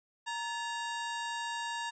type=harmonic tone with a mistuned harmonic; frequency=932.3 Hz; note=A#5; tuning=in tune; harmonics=1 / 2 / 3 / 4 / 5 / 6 / 7 / 8 / 9; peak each=-37 / -40 / -45 / -45 / -51 / -54 / -54 / -50 / -55 dBFS; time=0.26-1.91 s; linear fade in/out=20 ms; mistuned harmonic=2; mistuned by=-130 cents; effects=none